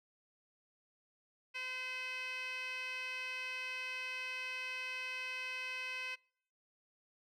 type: tone with band-pass filter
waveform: 15% pulse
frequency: 512 Hz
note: C5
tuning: 38 cents flat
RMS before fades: -42 dBFS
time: 1.54-6.16 s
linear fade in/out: 20 ms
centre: 2800 Hz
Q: 6.5
effects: noise-tail reverb RT60 0.6 s tail -26 dB re dry